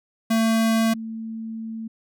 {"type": "tone pair in turn", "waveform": ["square", "sine"], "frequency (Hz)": [224.8, 223.7], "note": ["A3", "A3"], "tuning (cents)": [37, 29], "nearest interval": "unison", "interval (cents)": 8, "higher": "first", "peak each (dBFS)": [-18, -29], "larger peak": "first", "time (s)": [[0.3, 0.94], [0.94, 1.88]], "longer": "second", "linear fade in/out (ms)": 10, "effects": []}